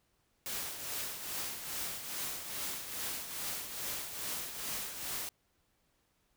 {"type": "noise with tremolo", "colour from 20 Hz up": "white", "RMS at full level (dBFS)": -37, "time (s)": [0.46, 5.29], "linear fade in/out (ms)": 0, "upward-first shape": "triangle", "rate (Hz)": 2.4, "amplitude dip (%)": 60, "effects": ["pink hiss -75 dBFS RMS until 6.36 s"]}